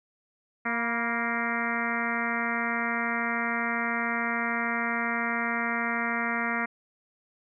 harmonic tone with a mistuned harmonic, 233.1 Hz, A#3, in tune, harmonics 1 / 2 / 3 / 4 / 5 / 6 / 7 / 8 / 9 / 10, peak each -33 / -40 / -36 / -37 / -36 / -33 / -38 / -33 / -34 / -40 dBFS, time 0.65-6.66 s, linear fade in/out 10 ms, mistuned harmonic 4, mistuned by +50 cents, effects none

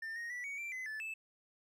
triangle tone with pitch steps, 1797 / 1867 / 1960 / 2242 / 2351 / 2033 / 1743 / 2627 Hz, A6 / A#6 / B6 / C#7 / D7 / B6 / A6 / E7, +36 / +2 / -14 / +19 / +1 / +50 / -17 / -7 cents, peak -38 dBFS, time 0.02-1.14 s, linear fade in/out 5 ms, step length 140 ms, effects none

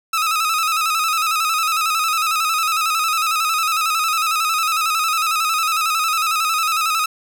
sawtooth tone with vibrato, 1283 Hz, E6, 47 cents flat, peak -13 dBFS, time 0.13-7.06 s, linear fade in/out 5 ms, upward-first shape square, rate 11 Hz, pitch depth 51 cents each way, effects none

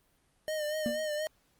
square tone with vibrato, 610 Hz, D#5, 34 cents flat, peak -32 dBFS, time 0.48-1.27 s, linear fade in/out 0 ms, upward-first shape sine, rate 4.2 Hz, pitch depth 44 cents each way
triangle tone with exponential decay, 235.7 Hz, A#3, 19 cents sharp, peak -25 dBFS, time 0.86-1.07 s, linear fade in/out 0 ms, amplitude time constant 44 ms
effects pink hiss -70 dBFS RMS until 1.59 s + Opus 32 kbps

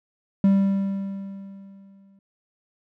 triangle tone with exponential decay, 196 Hz, G3, in tune, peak -11 dBFS, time 0.44-2.19 s, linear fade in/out 2 ms, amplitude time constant 380 ms, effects none

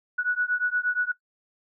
sine beating tone pair, 1467 / 1475.5 Hz, F#6 / F#6, -15 / -5 cents, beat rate 8.5 Hz, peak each -26 dBFS, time 0.18-1.12 s, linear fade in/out 10 ms, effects noise-tail reverb RT60 0.1 s tail -17 dB re dry

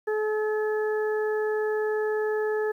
harmonic tone, 428.6 Hz, A4, 45 cents flat, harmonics 1 / 2 / 3 / 4, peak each -24 / -36 / -41 / -35 dBFS, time 0.07-2.72 s, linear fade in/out 10 ms, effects 10-bit

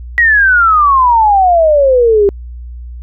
sine exponential sweep, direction down, 1931 to 392 Hz, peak -5 dBFS, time 0.18-2.29 s, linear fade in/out 0 ms, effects added 60 Hz sine -24 dBFS peak until 3.02 s

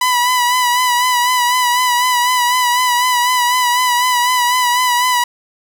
sawtooth tone with vibrato, 987.8 Hz, B5, in tune, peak -8 dBFS, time 0.01-5.24 s, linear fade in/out 5 ms, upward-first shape sine, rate 4 Hz, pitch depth 40 cents each way, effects none

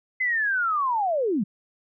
sine linear sweep, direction down, 2064 to 173.9 Hz, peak -21 dBFS, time 0.2-1.44 s, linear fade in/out 10 ms, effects none

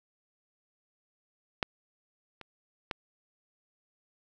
clicks, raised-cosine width 0.3 ms, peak -11 / -28 / -16 dBFS, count 3, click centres 1.628 / 2.413 / 2.912 s, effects none

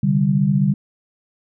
sine chord, C suspended second, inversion none, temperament equal with one note detuned, 131.8 / 146.83 / 196 Hz, C3 / D3 / G3, +13 / 0 / 0 cents, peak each -23 / -17 / -17 dBFS, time 0.03-0.74 s, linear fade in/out 5 ms, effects none

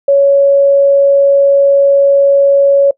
sine tone, 558 Hz, C#5, 11 cents sharp, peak -4 dBFS, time 0.08-2.91 s, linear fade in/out 5 ms, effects noise-tail reverb RT60 0.1 s tail -21 dB re dry

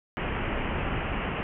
pink low-pass noise, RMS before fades -30 dBFS, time 0.17-1.43 s, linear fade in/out 0 ms, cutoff 3000 Hz, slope 96 dB/octave, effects none

